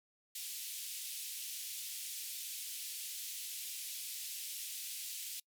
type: band-pass noise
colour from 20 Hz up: white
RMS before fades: -44 dBFS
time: 0.35-5.4 s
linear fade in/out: 5 ms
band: 2600 to 15000 Hz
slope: 24 dB/octave
effects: noise-tail reverb RT60 0.1 s tail -25 dB re dry